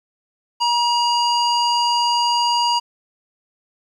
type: tone with low-pass filter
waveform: square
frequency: 953 Hz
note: A#5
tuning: 38 cents sharp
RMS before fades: -18 dBFS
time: 0.6-2.8 s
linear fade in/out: 20 ms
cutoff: 5100 Hz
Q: 2.7
effects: 9-bit